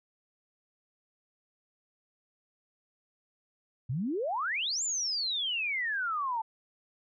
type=exponential two-way sweep; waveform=sine; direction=up then down; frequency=113.9 to 7430 to 869 Hz; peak=-29 dBFS; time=3.89-6.42 s; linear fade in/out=10 ms; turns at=4.83 s; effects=none